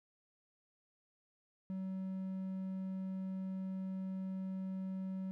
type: tone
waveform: triangle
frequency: 189.3 Hz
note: F#3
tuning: 40 cents sharp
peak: -36 dBFS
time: 1.7-5.31 s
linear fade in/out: 0 ms
effects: none